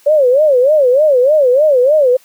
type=tone with vibrato; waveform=sine; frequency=553 Hz; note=C#5; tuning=4 cents flat; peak=-6 dBFS; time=0.06-2.17 s; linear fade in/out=10 ms; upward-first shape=sine; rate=3.3 Hz; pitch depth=210 cents each way; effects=white hiss -48 dBFS RMS until 2.24 s + high-pass 300 Hz 12 dB/octave